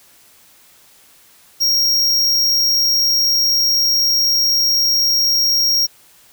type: tone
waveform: square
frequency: 5588 Hz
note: F8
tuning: in tune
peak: -13 dBFS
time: 1.6-5.87 s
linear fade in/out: 20 ms
effects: white hiss -49 dBFS RMS until 6.32 s